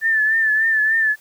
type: tone with vibrato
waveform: sine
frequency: 1764 Hz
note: A6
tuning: 4 cents sharp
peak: -14 dBFS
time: 0.01-1.16 s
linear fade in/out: 50 ms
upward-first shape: triangle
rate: 3.4 Hz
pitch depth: 58 cents each way
effects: white hiss -52 dBFS RMS until 1.2 s